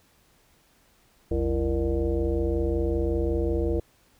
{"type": "tone with frequency modulation", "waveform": "sine", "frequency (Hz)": 207.7, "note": "G#3", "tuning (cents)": 0, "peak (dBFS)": -22, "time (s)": [1.31, 3.8], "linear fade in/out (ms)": 5, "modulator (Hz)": 130, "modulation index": 2.4, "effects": ["pink hiss -62 dBFS RMS until 4.19 s"]}